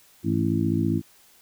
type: harmonic tone with a mistuned harmonic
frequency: 55 Hz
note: A1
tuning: in tune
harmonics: 2 / 3 / 4 / 5 / 6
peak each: -27 / -27 / -27 / -27 / -27 dBFS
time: 0.23-1.02 s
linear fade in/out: 50 ms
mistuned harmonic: 2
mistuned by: -130 cents
effects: white hiss -56 dBFS RMS until 1.41 s